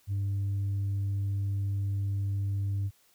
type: tone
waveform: sine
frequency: 99.2 Hz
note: G2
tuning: 21 cents sharp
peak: -25 dBFS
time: 0.07-2.91 s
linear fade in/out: 50 ms
effects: tanh soft clip ceiling -26 dBFS + white hiss -65 dBFS RMS until 3.14 s

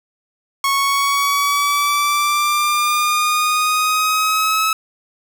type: exponential sweep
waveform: sawtooth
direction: up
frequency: 1100 to 1295 Hz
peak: -11 dBFS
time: 0.64-4.73 s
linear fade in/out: 2 ms
effects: none

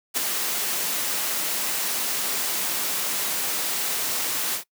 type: noise with ADSR envelope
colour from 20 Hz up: white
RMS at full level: -22 dBFS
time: 0.14-4.64 s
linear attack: 32 ms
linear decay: 9 ms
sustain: -4 dB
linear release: 100 ms
effects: noise-tail reverb RT60 0.1 s tail -21 dB re dry + high-pass 200 Hz 12 dB/octave

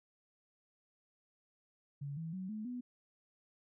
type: tone with pitch steps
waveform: sine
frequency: 141.8 / 162.89 / 187.11 / 214.9 / 246.9 Hz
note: C#3 / E3 / F#3 / A3 / B3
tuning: +40 / -20 / +20 / -41 / 0 cents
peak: -39 dBFS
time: 2.01-2.81 s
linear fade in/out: 10 ms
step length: 160 ms
effects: none

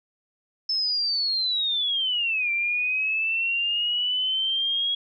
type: linear two-way sweep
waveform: sine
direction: down then up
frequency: 5274 to 2349 to 3317 Hz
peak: -22 dBFS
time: 0.69-4.95 s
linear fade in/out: 5 ms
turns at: 2.51 s
effects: none

